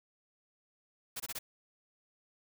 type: noise bursts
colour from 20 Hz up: white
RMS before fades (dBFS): -39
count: 4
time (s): 1.16-1.39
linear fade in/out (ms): 10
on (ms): 41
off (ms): 22
effects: none